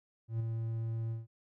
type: tone with ADSR envelope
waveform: triangle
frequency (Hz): 113.5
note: A#2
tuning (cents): -46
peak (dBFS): -27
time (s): 0.28-1.27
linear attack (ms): 120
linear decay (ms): 8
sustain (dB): -4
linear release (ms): 160
effects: none